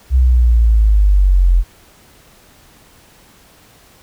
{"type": "exponential sweep", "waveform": "sine", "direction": "down", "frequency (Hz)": [65.41, 42.55], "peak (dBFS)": -7, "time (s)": [0.1, 1.64], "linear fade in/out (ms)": 50, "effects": ["pink hiss -47 dBFS RMS until 4.02 s"]}